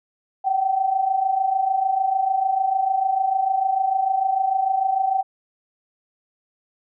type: tone pair together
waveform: sine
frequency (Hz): 745.3 / 772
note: F#5 / G5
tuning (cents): +12 / -27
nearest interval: minor second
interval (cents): 61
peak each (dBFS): -24 / -19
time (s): 0.44-5.23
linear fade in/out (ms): 20
effects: none